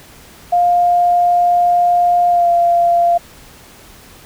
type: tone with pitch glide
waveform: sine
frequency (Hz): 704 to 690.7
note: F5 to F5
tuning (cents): +14 to -19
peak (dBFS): -9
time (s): 0.52-3.18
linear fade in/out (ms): 10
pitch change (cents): -33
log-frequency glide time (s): 2.29-2.49
effects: pink hiss -41 dBFS RMS until 4.25 s